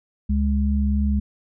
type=tone pair together; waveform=sine; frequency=70.1 / 206.9 Hz; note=C#2 / G#3; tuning=+20 / -6 cents; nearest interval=octave + perfect fifth; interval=1874 cents; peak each=-19 / -22 dBFS; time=0.29-1.2 s; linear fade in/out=10 ms; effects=none